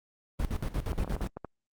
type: noise with tremolo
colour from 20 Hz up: brown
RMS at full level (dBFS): -29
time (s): 0.39-1.28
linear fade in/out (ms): 10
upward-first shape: square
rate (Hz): 8.5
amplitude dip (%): 80
type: clicks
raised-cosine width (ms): 1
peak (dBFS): -23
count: 11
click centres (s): 0.882 / 0.931 / 0.988 / 1.046 / 1.077 / 1.123 / 1.165 / 1.209 / 1.243 / 1.37 / 1.447
effects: Opus 24 kbps